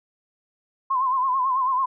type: tone with vibrato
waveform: sine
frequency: 1041 Hz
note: C6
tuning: 9 cents flat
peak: -19 dBFS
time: 0.9-1.86 s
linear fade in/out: 10 ms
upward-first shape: sine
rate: 9.1 Hz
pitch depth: 78 cents each way
effects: none